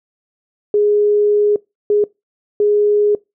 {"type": "tone bursts at uneven times", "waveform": "sine", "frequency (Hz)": 415.3, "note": "G#4", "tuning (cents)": 0, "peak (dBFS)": -10, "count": 3, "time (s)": [[0.74, 1.56], [1.9, 2.04], [2.6, 3.15]], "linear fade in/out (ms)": 2, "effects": ["noise-tail reverb RT60 0.2 s tail -22 dB re dry"]}